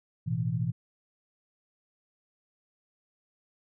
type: chord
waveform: sine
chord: A suspended second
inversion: none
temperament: just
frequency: 110 / 123.75 / 165 Hz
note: A2 / B2 / E3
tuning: 0 / +4 / +2 cents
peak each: -33 / -30 / -31 dBFS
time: 0.26-0.72 s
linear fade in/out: 20 ms
effects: none